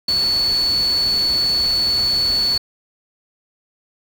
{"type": "tone in noise", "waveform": "sine", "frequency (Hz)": 4435, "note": "C#8", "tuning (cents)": 0, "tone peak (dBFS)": -15, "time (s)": [0.08, 2.58], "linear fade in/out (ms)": 5, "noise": "pink", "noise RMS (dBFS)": -31, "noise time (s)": [0.08, 2.58], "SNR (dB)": 13, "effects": []}